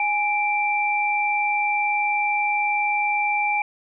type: tone pair together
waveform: sine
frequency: 830.6 / 2349 Hz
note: G#5 / D7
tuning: 0 / 0 cents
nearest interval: octave + tritone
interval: 1800 cents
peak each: -22 dBFS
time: 0-3.62 s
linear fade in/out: 2 ms
effects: none